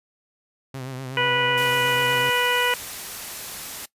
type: tone with vibrato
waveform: sawtooth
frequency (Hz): 130.81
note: C3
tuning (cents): 0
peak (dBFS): -27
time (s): 0.74-2.3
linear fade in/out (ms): 5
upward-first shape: triangle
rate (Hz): 8.1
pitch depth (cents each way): 72
type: harmonic tone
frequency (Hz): 490.5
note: B4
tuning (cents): -12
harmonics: 1 / 2 / 3 / 4 / 5 / 6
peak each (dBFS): -26 / -26 / -26 / -26 / -26 / -26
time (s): 1.17-2.74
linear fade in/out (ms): 2
type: noise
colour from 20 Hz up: white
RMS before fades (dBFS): -34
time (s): 1.57-3.86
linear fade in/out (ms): 10
effects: noise-tail reverb RT60 0.1 s tail -19 dB re dry + resampled to 32000 Hz